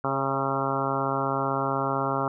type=harmonic tone with a mistuned harmonic; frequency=135.9 Hz; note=C#3; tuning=34 cents flat; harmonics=1 / 2 / 3 / 4 / 5 / 6 / 7 / 8 / 9 / 10; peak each=-33 / -33 / -33 / -33 / -33 / -33 / -33 / -33 / -33 / -33 dBFS; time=0.04-2.28 s; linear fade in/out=2 ms; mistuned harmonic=4; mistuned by=+15 cents; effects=none